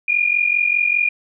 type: tone pair together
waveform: sine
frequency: 2400 / 2445 Hz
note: D7 / D#7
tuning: +37 / -31 cents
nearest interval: unison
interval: 32 cents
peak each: -18 / -17 dBFS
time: 0.08-1.09 s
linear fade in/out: 5 ms
effects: none